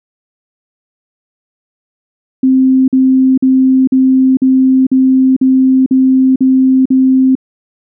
sine tone bursts, 261.6 Hz, C4, in tune, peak -5 dBFS, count 10, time 2.43-7.353 s, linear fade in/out 5 ms, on 450 ms, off 47 ms, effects none

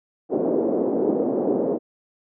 pink band-pass noise, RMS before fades -22 dBFS, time 0.29-1.79 s, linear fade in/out 50 ms, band 270 to 530 Hz, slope 24 dB/octave, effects none

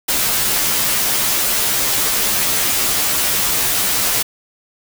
white noise with comb filter, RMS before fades -17 dBFS, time 0.08-4.23 s, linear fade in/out 10 ms, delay 12 ms, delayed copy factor -1, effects none

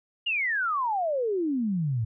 sine exponential sweep, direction down, 2904 to 105.8 Hz, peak -24 dBFS, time 0.26-2.05 s, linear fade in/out 10 ms, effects none

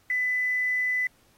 sine tone with quantisation, 2000 Hz, B6, 21 cents sharp, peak -23 dBFS, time 0.1-1.07 s, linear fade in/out 2 ms, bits 8, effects pink hiss -63 dBFS RMS until 1.37 s + AAC 48 kbps

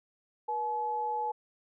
sine tone pair together, 480.1 / 855.4 Hz, B4 / A5, -49 / -49 cents, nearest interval minor seventh, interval 1000 cents, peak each -38 / -30 dBFS, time 0.48-1.32 s, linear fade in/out 10 ms, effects none

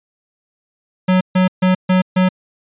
square tone bursts, 184.8 Hz, F#3, 2 cents flat, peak -11 dBFS, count 5, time 1.08-2.29 s, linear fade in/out 10 ms, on 130 ms, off 140 ms, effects resampled to 8000 Hz

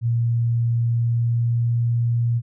sine tone with pitch glide, 117.3 to 118.05 Hz, A#2 to A#2, +11 to +22 cents, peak -17 dBFS, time 0.01-2.42 s, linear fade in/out 50 ms, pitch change +11 cents, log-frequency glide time 0.93-1.74 s, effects none

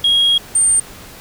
sine tone pair in turn, 3282 / 8762 Hz, G#7 / C#9, -21 / -21 cents, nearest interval octave + perfect fourth, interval 1700 cents, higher second, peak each -8 dBFS, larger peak neither, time 0.04-0.38 / 0.55-0.8 s, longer first, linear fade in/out 5 ms, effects tanh soft clip ceiling -8 dBFS + pink hiss -37 dBFS RMS until 1.2 s

